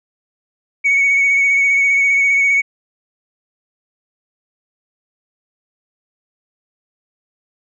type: tone with vibrato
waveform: sine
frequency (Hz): 2230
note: C#7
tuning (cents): +10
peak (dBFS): -9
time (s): 0.84-2.62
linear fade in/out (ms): 20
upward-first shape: sine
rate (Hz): 15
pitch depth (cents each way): 24
effects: tanh soft clip ceiling -8 dBFS